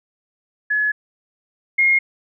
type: tone pair in turn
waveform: sine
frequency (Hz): 1700 / 2142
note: G#6 / C7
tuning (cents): +40 / +40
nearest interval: major third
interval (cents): 400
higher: second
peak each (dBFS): -16 / -12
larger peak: second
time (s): 0.7-0.92 / 1.78-1.99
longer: first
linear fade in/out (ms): 10
effects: none